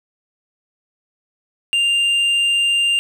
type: tone with hard clipping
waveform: sine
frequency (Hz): 2794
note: F7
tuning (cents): 0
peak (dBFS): -15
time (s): 1.73-2.99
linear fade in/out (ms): 0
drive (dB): 4
effects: none